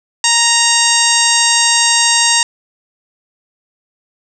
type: harmonic tone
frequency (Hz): 932.3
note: A#5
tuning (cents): 0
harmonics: 1 / 2 / 3 / 4 / 5 / 6 / 7 / 8 / 9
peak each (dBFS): -18 / -18 / -18 / -18 / -18 / -18 / -18 / -18 / -18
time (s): 0.24-2.43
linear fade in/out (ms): 2
effects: none